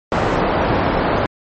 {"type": "low-pass noise", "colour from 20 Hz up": "white", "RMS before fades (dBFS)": -17, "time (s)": [0.12, 1.26], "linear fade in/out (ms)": 0, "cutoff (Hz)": 860, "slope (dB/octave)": 12, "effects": ["MP3 32 kbps"]}